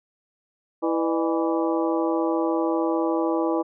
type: harmonic tone with a mistuned harmonic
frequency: 164.7 Hz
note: E3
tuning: 1 cent flat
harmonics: 2 / 3 / 4 / 5 / 6 / 7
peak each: -23 / -27 / -29 / -31 / -33 / -34 dBFS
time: 0.82-3.63 s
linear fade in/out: 20 ms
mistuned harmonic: 4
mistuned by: -140 cents
effects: none